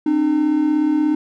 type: tone pair together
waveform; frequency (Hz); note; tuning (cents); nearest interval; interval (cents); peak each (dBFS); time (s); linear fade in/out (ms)
triangle; 267 / 303.8; C4 / D#4; +35 / -41; major second; 224; -20 / -13; 0.06-1.15; 5
effects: none